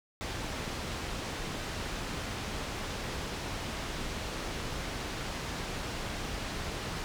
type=low-pass noise; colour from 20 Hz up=pink; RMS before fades=-37 dBFS; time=0.21-7.04 s; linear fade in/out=0 ms; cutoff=6000 Hz; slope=12 dB/octave; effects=none